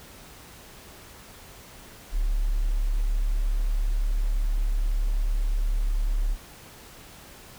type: tone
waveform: sine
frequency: 35.66 Hz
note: C#1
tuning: 50 cents sharp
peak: -21 dBFS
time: 2.11-6.37 s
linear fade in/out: 50 ms
effects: pink hiss -47 dBFS RMS until 7.58 s